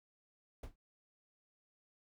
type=noise with exponential decay; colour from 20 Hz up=brown; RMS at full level=-37 dBFS; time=0.63-0.76 s; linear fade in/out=5 ms; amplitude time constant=27 ms; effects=none